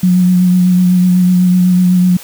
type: tone with vibrato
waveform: sine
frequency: 181 Hz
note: F#3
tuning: 38 cents flat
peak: -6 dBFS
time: 0.03-2.17 s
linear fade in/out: 5 ms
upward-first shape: sine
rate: 8 Hz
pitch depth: 21 cents each way
effects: white hiss -33 dBFS RMS until 2.23 s